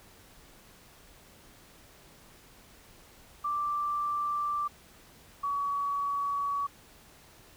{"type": "tone pair in turn", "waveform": "sine", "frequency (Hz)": [1174.7, 1131.6], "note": ["D6", "C#6"], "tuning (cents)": [0, 35], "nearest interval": "minor second", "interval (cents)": 65, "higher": "first", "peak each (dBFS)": -28, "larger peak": "neither", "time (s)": [[3.44, 4.68], [5.43, 6.67]], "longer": "neither", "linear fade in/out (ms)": 10, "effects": ["pink hiss -56 dBFS RMS until 7.56 s"]}